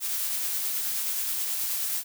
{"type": "noise with tremolo", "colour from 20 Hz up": "blue", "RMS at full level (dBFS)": -28, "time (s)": [0, 2.04], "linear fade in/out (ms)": 50, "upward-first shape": "triangle", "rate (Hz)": 9.4, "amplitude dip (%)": 25, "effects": []}